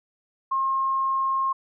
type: tone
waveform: sine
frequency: 1071 Hz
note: C6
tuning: 40 cents sharp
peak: -21 dBFS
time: 0.51-1.53 s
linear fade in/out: 10 ms
effects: none